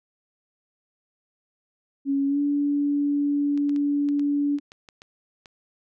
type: tone with pitch glide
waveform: sine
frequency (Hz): 277.2 to 287.5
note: C#4 to D4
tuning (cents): 0 to -37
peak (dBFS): -20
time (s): 2.05-4.6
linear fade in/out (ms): 50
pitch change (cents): +63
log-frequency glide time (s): 2.27-2.39
type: clicks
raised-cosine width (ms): 0.2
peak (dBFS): -28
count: 10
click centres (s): 3.576 / 3.694 / 3.762 / 4.088 / 4.195 / 4.586 / 4.719 / 4.888 / 5.019 / 5.458
effects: none